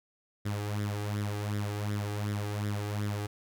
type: tone with flanger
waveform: sawtooth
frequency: 103.5 Hz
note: G#2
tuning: 5 cents flat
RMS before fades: -33 dBFS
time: 0.45-3.27 s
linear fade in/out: 10 ms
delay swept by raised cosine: 0.55 to 2.55 ms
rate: 2.7 Hz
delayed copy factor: +0.65
effects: none